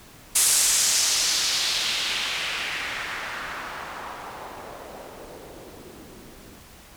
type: noise with low-pass filter sweep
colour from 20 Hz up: blue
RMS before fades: -27 dBFS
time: 0.35-6.59 s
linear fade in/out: 10 ms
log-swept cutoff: 9300 to 240 Hz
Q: 1.6
effects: pink hiss -48 dBFS RMS until 6.96 s